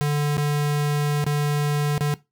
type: tone with dropouts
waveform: square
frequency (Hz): 146.83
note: D3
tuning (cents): 0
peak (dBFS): -20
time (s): 0.01-2.14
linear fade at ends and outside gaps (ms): 0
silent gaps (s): 0.369-0.379 / 1.242-1.265 / 1.979-2.008
effects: noise-tail reverb RT60 0.2 s tail -18 dB re dry